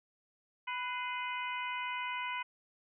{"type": "harmonic tone with a mistuned harmonic", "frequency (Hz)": 495.7, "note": "B4", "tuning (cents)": 6, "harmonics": [2, 3, 4, 5, 6], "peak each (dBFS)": [-38, -44, -41, -43, -46], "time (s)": [0.67, 2.43], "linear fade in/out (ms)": 10, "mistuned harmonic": 4, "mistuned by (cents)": 71, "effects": []}